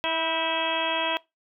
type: harmonic tone with a mistuned harmonic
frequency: 326.1 Hz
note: E4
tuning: 19 cents flat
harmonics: 1 / 2 / 3 / 4 / 5 / 6 / 7 / 8 / 9 / 10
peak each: -37 / -30 / -30 / -39 / -36 / -36 / -40 / -31 / -39 / -31 dBFS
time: 0.04-1.17 s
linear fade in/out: 0 ms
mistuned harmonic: 5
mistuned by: -60 cents
effects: noise-tail reverb RT60 0.2 s tail -21 dB re dry